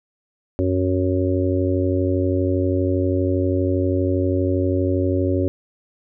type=harmonic tone; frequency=92.5 Hz; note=F#2; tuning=in tune; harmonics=1 / 3 / 4 / 5 / 6; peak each=-21 / -22 / -23 / -30 / -26 dBFS; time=0.59-5.48 s; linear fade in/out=0 ms; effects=none